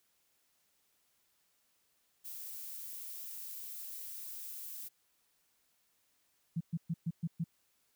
violet noise, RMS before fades -45 dBFS, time 2.24-4.89 s, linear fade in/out 20 ms
sine tone bursts, 165.9 Hz, E3, 11 cents sharp, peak -31 dBFS, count 6, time 6.56-7.442 s, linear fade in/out 10 ms, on 47 ms, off 120 ms
effects white hiss -75 dBFS RMS until 7.95 s

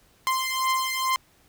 sawtooth beating tone pair, 1043 / 1045.3 Hz, C6 / C6, -6 / -2 cents, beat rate 2.3 Hz, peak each -22 / -23 dBFS, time 0.27-1.16 s, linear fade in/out 0 ms, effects pink hiss -60 dBFS RMS until 1.48 s

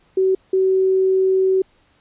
sine tone pair in turn, 378.8 / 378.8 Hz, F#4 / F#4, +41 / +41 cents, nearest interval unison, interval 0 cents, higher neither, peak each -13 dBFS, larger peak neither, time 0.17-0.35 / 0.53-1.62 s, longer second, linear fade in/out 5 ms, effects pink hiss -58 dBFS RMS until 2 s + resampled to 8000 Hz

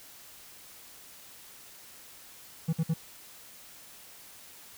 triangle tone bursts, 162.3 Hz, E3, 27 cents flat, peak -22 dBFS, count 3, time 2.68-2.94 s, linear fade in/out 10 ms, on 50 ms, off 55 ms, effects white hiss -51 dBFS RMS until 4.77 s

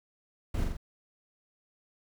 brown noise with echo, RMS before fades -31 dBFS, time 0.54-0.64 s, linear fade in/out 5 ms, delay 43 ms, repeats 3, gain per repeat -3 dB, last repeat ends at 0.769 s, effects none

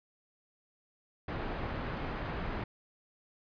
pink low-pass noise, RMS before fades -37 dBFS, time 1.28-2.64 s, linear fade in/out 5 ms, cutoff 1900 Hz, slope 12 dB/octave, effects resampled to 11025 Hz

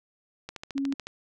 click train, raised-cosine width 0.2 ms, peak -20 dBFS, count 9, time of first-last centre 0.49-1.07 s, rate 13.8 Hz
sine tone, 275 Hz, C#4, 14 cents flat, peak -26 dBFS, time 0.75-0.94 s, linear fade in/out 10 ms
effects none

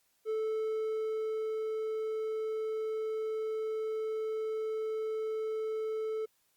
triangle tone with ADSR envelope, 437.8 Hz, A4, 9 cents flat, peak -28 dBFS, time 0.25-6.26 s, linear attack 45 ms, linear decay 1300 ms, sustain -2 dB, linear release 13 ms, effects white hiss -73 dBFS RMS until 6.56 s + Opus 48 kbps

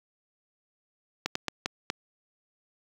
slowing click train, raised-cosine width 0.2 ms, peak -10 dBFS, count 5, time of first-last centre 1.26-1.901 s, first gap 94 ms, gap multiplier 1.37, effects high-pass 60 Hz 12 dB/octave + 7-bit

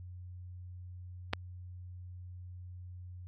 clicks, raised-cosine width 0.3 ms, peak -29 / -14 dBFS, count 2, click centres 1.33 / 1.334 s, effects added 90 Hz sine -44 dBFS peak until 3.27 s

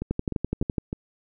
two click trains, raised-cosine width 3 ms, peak -16 / -12 dBFS, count 4 / 9, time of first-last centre 0.02-0.929 / 0.11-0.782 s, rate 3.3 / 11.9 Hz, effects none

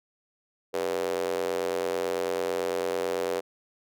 square tone with high-pass filter, 44.52 Hz, F1, 34 cents sharp, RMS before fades -29 dBFS, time 0.73-3.41 s, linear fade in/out 20 ms, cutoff 460 Hz, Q 4.7, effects none

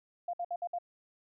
sine tone bursts, 698.5 Hz, F5, in tune, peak -32 dBFS, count 5, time 0.28-0.786 s, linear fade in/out 5 ms, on 54 ms, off 59 ms, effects none

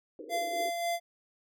white band-pass noise, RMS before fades -43 dBFS, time 0.19-0.7 s, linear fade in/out 2 ms, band 300 to 510 Hz, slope 96 dB/octave
square tone with tremolo, 687 Hz, F5, 29 cents flat, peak -29 dBFS, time 0.29-1 s, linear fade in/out 50 ms, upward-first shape sine, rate 3.7 Hz, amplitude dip 40%
effects none

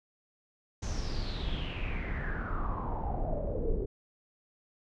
brown noise with low-pass filter sweep, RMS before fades -33 dBFS, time 0.82-3.86 s, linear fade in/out 10 ms, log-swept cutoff 6500 to 390 Hz, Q 7.5, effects none

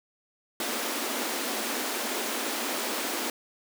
pink high-pass noise, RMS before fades -31 dBFS, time 0.6-3.3 s, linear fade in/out 2 ms, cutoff 220 Hz, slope 96 dB/octave, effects none

